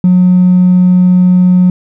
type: tone with hard clipping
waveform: sine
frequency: 181.4 Hz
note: F#3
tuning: 34 cents flat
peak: -4 dBFS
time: 0.04-1.7 s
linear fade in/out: 2 ms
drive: 1 dB
effects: none